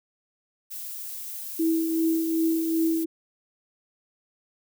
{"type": "noise", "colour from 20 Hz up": "violet", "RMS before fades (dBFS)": -36, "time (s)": [0.7, 3.05], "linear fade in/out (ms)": 20}
{"type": "tone with tremolo", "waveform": "sine", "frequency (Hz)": 325.9, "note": "E4", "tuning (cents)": -20, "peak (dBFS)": -19, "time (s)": [1.59, 3.06], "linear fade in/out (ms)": 10, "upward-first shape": "triangle", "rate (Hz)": 2.6, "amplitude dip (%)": 50}
{"effects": []}